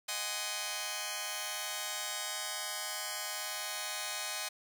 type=chord; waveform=5% pulse; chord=Ab dominant seventh; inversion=second; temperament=just; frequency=623 / 747.5 / 830.6 / 1038.3 Hz; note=Eb5 / Gb5 / Ab5 / C6; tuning=+2 / +17 / 0 / -14 cents; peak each=-30 dBFS; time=0.08-4.49 s; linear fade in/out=10 ms; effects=none